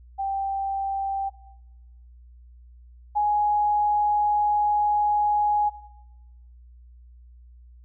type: tone pair in turn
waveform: sine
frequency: 784 / 833 Hz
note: G5 / G#5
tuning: 0 / +5 cents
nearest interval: minor second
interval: 105 cents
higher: second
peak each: -24 / -19 dBFS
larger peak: second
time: 0.18-1.3 / 3.15-5.7 s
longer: second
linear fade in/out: 20 ms
effects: noise-tail reverb RT60 0.9 s tail -17 dB re dry + added 60 Hz sine -46 dBFS peak until 7.84 s